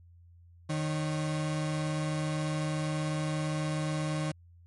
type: tone pair together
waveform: 35% pulse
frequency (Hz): 153.98 / 548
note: D#3 / C#5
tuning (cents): -18 / -20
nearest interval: octave + minor seventh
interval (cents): 2198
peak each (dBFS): -28 / -38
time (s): 0.69-4.32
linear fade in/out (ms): 10
effects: added 86 Hz sine -53 dBFS peak until 4.66 s + MP3 48 kbps